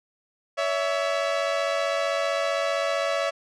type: tone pair together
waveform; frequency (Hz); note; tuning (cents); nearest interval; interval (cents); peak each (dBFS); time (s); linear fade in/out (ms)
sawtooth; 563.8 / 659.3; C#5 / E5; +29 / 0; minor third; 271; -22; 0.57-3.31; 20
effects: low-pass 5000 Hz 12 dB/octave